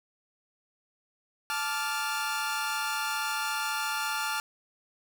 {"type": "chord", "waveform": "sawtooth", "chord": "D minor", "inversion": "second", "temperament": "equal with one note detuned", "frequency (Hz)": [872.4, 1174.7, 1396.9], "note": ["A5", "D6", "F6"], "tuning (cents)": [-15, 0, 0], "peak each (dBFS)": [-30, -33, -28], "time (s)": [1.5, 4.4], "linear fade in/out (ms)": 0, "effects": []}